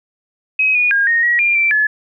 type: tone with pitch steps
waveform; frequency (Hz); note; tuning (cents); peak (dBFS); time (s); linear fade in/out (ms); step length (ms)
sine; 2541 / 2454 / 1621 / 1857 / 1911 / 2395 / 2343 / 1714; D#7 / D#7 / G#6 / A#6 / A#6 / D7 / D7 / A6; +36 / -25 / -42 / -7 / +43 / +33 / -5 / -46; -11; 0.59-1.87; 5; 160
effects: none